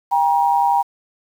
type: tone pair together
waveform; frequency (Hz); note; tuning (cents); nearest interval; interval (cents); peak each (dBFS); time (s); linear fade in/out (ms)
sine; 797 / 947.8; G5 / A#5; +28 / +28; minor third; 300; -16; 0.11-0.83; 20
effects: 7-bit